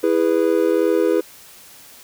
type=chord; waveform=triangle; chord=E major; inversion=none; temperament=just; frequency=329.6 / 412 / 494.4 Hz; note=E4 / G#4 / B4; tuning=0 / -14 / +2 cents; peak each=-17 dBFS; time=0.03-1.21 s; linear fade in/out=10 ms; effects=white hiss -44 dBFS RMS until 2.03 s